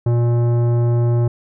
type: tone with tanh clipping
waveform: sine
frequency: 119 Hz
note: A#2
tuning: 36 cents sharp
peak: -15 dBFS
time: 0.06-1.28 s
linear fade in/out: 5 ms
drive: 14 dB
effects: none